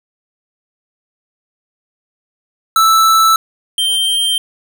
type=tone pair in turn; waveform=square; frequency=1318.5 / 3151 Hz; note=E6 / G7; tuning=0 / +8 cents; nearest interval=octave + minor third; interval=1508 cents; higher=second; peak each=-8 / -13 dBFS; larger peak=first; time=2.76-3.36 / 3.78-4.38 s; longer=neither; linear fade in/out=2 ms; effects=none